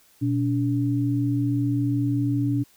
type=tone pair together; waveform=sine; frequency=121.2 / 286.6 Hz; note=B2 / D4; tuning=-32 / -42 cents; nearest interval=octave + minor third; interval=1490 cents; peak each=-23 dBFS; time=0.21-2.64 s; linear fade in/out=20 ms; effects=white hiss -58 dBFS RMS until 2.76 s